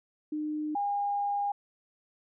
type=tone pair in turn; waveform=sine; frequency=303.8 / 811 Hz; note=D#4 / G#5; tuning=-41 / -41 cents; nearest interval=octave + perfect fourth; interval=1700 cents; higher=second; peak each=-30 / -27 dBFS; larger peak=second; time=0.32-0.75 / 0.75-1.52 s; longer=second; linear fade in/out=5 ms; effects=none